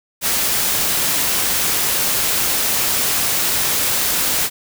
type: noise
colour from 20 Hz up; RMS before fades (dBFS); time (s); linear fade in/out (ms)
white; -18; 0.21-4.5; 50
effects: none